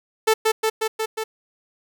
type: tone with echo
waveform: sawtooth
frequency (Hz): 440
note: A4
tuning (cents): 0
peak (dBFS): -10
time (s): 0.27-0.34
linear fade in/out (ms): 10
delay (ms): 180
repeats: 5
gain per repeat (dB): -2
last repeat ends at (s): 1.24
effects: none